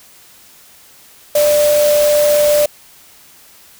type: tone in noise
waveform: sine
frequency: 592 Hz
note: D5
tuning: 14 cents sharp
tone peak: -9 dBFS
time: 1.35-2.66 s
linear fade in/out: 5 ms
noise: white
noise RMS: -21 dBFS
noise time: 1.35-2.66 s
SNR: +9 dB
effects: white hiss -44 dBFS RMS until 3.79 s